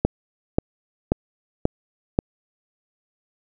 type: click train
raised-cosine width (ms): 2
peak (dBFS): -3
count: 5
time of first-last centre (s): 0.05-2.189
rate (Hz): 1.87
effects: none